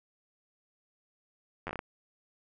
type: slowing click train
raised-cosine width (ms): 0.5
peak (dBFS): -21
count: 7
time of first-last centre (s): 1.67-1.791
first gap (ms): 10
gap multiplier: 1.28
effects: none